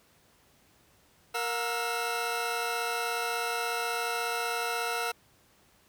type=tone cluster; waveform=20% pulse; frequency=466.5 / 718 / 1325 Hz; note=A#4 / F5 / E6; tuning=+1 / +48 / +9 cents; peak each=-29 dBFS; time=1.34-5.12 s; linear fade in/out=10 ms; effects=pink hiss -63 dBFS RMS until 5.88 s + high-pass 60 Hz 12 dB/octave